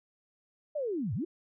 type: linear two-way sweep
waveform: sine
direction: down then up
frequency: 622.3 to 89.4 to 372.7 Hz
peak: -30 dBFS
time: 0.75-1.25 s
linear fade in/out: 10 ms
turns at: 1.14 s
effects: none